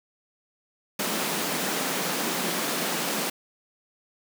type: high-pass noise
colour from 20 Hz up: pink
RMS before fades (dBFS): -28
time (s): 0.99-3.3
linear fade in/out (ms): 5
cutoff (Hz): 170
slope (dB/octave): 48
effects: none